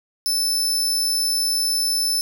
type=tone; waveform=sawtooth; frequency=5274 Hz; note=E8; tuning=in tune; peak=-16 dBFS; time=0.26-2.21 s; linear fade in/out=0 ms; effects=none